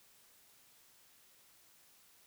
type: silence
effects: white hiss -65 dBFS RMS until 2.26 s